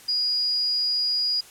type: tone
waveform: sine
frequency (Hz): 4887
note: D#8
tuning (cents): -32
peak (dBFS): -21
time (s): 0.08-1.41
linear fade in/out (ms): 10
effects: white hiss -48 dBFS RMS until 1.5 s + low-pass 12000 Hz 12 dB/octave